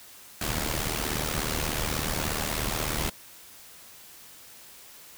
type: noise with amplitude modulation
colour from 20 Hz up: pink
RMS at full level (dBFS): -26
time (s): 0.41-3.1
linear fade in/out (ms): 5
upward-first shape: sine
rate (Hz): 76.6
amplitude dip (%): 75
effects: white hiss -49 dBFS RMS until 5.17 s